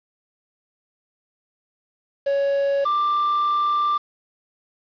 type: tone pair in turn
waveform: triangle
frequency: 558 / 1182.4 Hz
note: C#5 / D6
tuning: +11 / +11 cents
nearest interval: octave + minor second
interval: 1300 cents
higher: second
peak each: -16 dBFS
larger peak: neither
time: 2.26-2.85 / 2.85-3.98 s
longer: second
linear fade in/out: 10 ms
effects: resampled to 11025 Hz + 7-bit